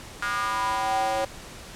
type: tone with high-pass filter sweep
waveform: square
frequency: 110 Hz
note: A2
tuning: in tune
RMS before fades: -26 dBFS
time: 0.22-1.25 s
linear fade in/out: 5 ms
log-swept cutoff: 1400 to 610 Hz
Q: 5.5
effects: pink hiss -42 dBFS RMS until 1.75 s + low-pass 10000 Hz 12 dB/octave